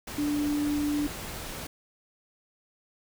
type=tone in noise; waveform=sine; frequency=293.7 Hz; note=D4; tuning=in tune; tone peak=-25 dBFS; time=0.18-1.07 s; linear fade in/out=5 ms; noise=pink; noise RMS=-38 dBFS; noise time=0.07-1.67 s; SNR=+10 dB; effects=none